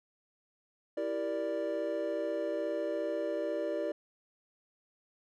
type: chord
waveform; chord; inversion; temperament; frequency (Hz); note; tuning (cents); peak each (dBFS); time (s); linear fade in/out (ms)
triangle; E half-diminished seventh; none; equal; 329.6 / 392 / 466.2 / 587.3; E4 / G4 / Bb4 / D5; 0 / 0 / 0 / 0; -36 / -38 / -37 / -32; 0.97-3.92; 5
effects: none